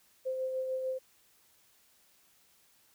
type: tone with tremolo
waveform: sine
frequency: 520 Hz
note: C5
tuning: 11 cents flat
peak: -30 dBFS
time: 0.25-0.99 s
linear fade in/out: 20 ms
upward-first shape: sine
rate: 6.7 Hz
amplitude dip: 35%
effects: white hiss -66 dBFS RMS until 2.94 s